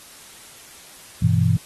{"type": "chord", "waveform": "sine", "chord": "E minor", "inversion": "first", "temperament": "just", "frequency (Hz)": [98.89, 123.61, 164.81], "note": ["G2", "B2", "E3"], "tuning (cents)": [16, 2, 0], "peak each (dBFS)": -19, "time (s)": [1.22, 1.57], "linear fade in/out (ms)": 5, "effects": ["white hiss -44 dBFS RMS until 1.65 s", "AAC 32 kbps"]}